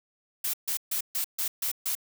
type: noise bursts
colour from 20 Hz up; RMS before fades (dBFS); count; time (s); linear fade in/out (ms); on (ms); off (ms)
blue; -29; 7; 0.44-1.952; 5; 96; 140
effects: none